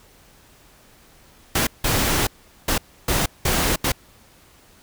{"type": "noise bursts at uneven times", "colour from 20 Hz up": "pink", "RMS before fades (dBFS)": -20, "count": 6, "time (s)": [[1.55, 1.67], [1.84, 2.27], [2.68, 2.78], [3.08, 3.26], [3.45, 3.76], [3.84, 3.92]], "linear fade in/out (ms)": 5, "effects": ["pink hiss -52 dBFS RMS until 4.82 s"]}